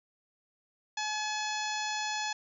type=harmonic tone; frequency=852 Hz; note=G#5; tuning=44 cents sharp; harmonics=1 / 2 / 3 / 4 / 5 / 6 / 7 / 8; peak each=-35 / -38 / -40 / -41 / -42 / -43 / -43 / -44 dBFS; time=0.97-2.33 s; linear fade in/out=5 ms; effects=none